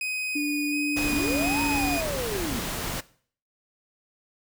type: tone with vibrato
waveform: 40% pulse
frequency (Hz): 2489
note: D#7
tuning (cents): 0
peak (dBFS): -27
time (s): 0.01-2.01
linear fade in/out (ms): 2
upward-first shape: square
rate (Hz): 1.4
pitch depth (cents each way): 14
type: tone with pitch glide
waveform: sine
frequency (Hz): 293.7 to 285.3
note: D4 to C#4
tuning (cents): 0 to +50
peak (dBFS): -25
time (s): 0.35-1.98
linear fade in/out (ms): 10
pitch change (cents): -50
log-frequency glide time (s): 1.08-1.34
type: noise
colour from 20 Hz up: pink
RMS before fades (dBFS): -31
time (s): 0.96-3.01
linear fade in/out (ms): 10
type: linear two-way sweep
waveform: sine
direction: up then down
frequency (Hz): 219.3 to 940 to 219.3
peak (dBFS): -29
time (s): 1.12-2.59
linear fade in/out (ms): 0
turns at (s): 1.62
effects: noise-tail reverb RT60 0.5 s tail -19 dB re dry